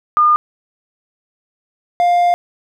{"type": "tone pair in turn", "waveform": ["sine", "triangle"], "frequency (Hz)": [1213, 702.6], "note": ["D#6", "F5"], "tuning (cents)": [-44, 10], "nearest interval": "major sixth", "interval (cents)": 946, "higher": "first", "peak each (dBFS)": -8, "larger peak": "neither", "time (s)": [[0.17, 0.36], [2, 2.34]], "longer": "second", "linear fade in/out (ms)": 0, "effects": []}